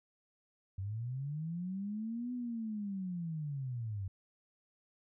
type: linear two-way sweep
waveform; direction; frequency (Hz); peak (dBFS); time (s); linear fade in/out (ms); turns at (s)
sine; up then down; 92.5 to 250 to 92.5; -36; 0.78-4.08; 5; 2.33
effects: none